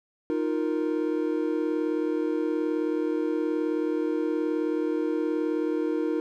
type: chord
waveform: triangle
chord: Eb suspended second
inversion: none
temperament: just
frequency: 311.1 / 350 / 466.7 Hz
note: Eb4 / F4 / Bb4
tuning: 0 / +4 / +2 cents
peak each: -25 / -28 / -28 dBFS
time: 0.3-6.2 s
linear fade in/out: 0 ms
effects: none